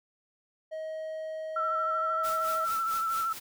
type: tone with pitch glide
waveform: triangle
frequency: 632 to 639 Hz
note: D#5 to D#5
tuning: +27 to +46 cents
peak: -32 dBFS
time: 0.71-2.66 s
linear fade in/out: 20 ms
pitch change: +19 cents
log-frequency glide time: 1.89-2.2 s
type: tone with vibrato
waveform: sine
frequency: 1334 Hz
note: E6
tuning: 20 cents sharp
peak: -27 dBFS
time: 1.56-3.33 s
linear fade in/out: 5 ms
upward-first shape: sine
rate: 13 Hz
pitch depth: 33 cents each way
type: noise with tremolo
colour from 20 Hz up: white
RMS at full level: -40 dBFS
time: 2.23-3.4 s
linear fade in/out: 20 ms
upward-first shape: sine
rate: 4.5 Hz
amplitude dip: 70%
effects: none